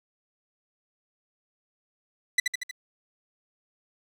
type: tone with echo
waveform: sawtooth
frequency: 1986 Hz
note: B6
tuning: 9 cents sharp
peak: -14 dBFS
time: 2.38-2.4 s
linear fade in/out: 5 ms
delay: 78 ms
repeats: 4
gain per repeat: -4 dB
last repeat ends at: 2.712 s
effects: low-pass 9000 Hz 12 dB/octave + 9-bit